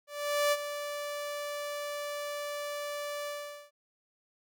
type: tone with ADSR envelope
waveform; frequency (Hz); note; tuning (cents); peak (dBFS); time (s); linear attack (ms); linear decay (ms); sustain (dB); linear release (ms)
sawtooth; 583; D5; -13; -20; 0.07-3.71; 450; 43; -11; 440
effects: none